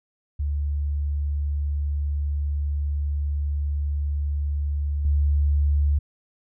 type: tone with level steps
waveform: sine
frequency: 72.5 Hz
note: D2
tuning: 22 cents flat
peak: -22 / -17 dBFS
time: 0.39-5.99 s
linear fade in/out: 10 ms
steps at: 5.05 s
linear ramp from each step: 2 ms
effects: none